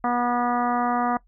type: harmonic tone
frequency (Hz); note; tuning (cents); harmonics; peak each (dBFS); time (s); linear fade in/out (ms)
242.7; B3; -30; 1 / 2 / 3 / 4 / 5 / 6 / 7 / 8; -26 / -34 / -24 / -29 / -28 / -37 / -39 / -40; 0.04-1.17; 2
effects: noise-tail reverb RT60 0.1 s tail -20 dB re dry + added 41 Hz sine -55 dBFS peak until 1.27 s